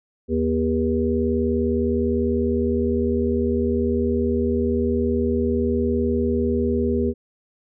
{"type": "harmonic tone", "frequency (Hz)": 79.9, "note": "D#2", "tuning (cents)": 47, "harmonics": [1, 3, 5, 6], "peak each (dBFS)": [-25, -22, -23, -27], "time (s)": [0.28, 7.14], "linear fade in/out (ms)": 50, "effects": []}